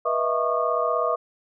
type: tone cluster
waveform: sine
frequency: 486.3 / 629 / 665 / 1102 / 1213 Hz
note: B4 / D#5 / E5 / C#6 / D#6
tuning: -27 / +19 / +15 / -11 / -44 cents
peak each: -27 dBFS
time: 0.05-1.16 s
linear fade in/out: 10 ms
effects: none